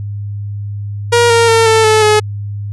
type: tone with pitch steps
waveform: sawtooth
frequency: 474.3 / 464 / 453.9 / 444.1 / 434.4 / 425 Hz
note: A#4 / A#4 / A#4 / A4 / A4 / G#4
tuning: +30 / -8 / -46 / +16 / -22 / +40 cents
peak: -3 dBFS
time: 1.12-2.2 s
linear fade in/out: 10 ms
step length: 180 ms
effects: added 102 Hz sine -19 dBFS peak until 2.72 s + resampled to 24000 Hz